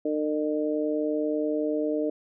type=harmonic tone; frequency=151.7 Hz; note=D#3; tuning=44 cents flat; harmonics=2 / 3 / 4; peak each=-27 / -29 / -30 dBFS; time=0.05-2.1 s; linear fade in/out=5 ms; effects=none